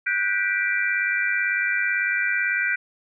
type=chord; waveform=sine; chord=G major seventh; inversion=third; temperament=just; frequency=1470 / 1568 / 1960 / 2352 Hz; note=F#6 / G6 / B6 / D7; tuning=-12 / 0 / -14 / +2 cents; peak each=-26 dBFS; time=0.06-2.76 s; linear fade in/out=10 ms; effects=none